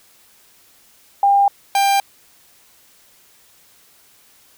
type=tone pair in turn; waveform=sine / 45% pulse; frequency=800 / 793.6 Hz; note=G5 / G5; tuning=+35 / +21 cents; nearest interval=unison; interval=14 cents; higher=first; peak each=-10 / -13 dBFS; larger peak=first; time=1.23-1.48 / 1.75-2 s; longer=neither; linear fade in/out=2 ms; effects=white hiss -52 dBFS RMS until 4.57 s